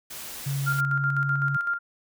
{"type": "noise", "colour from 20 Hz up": "white", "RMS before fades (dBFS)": -38, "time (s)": [0.1, 0.81], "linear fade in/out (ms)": 10}
{"type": "tone with pitch glide", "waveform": "sine", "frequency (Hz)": [138.59, 139.55], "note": ["C#3", "C#3"], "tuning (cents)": [0, 12], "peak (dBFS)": -25, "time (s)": [0.46, 1.57], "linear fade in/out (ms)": 10, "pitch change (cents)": 12, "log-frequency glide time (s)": [0.8, 1.39]}
{"type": "tone with tremolo", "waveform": "sine", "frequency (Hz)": 1396.9, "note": "F6", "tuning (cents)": 0, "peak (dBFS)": -22, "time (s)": [0.66, 1.79], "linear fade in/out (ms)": 20, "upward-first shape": "square", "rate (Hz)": 7.9, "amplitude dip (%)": 50}
{"effects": []}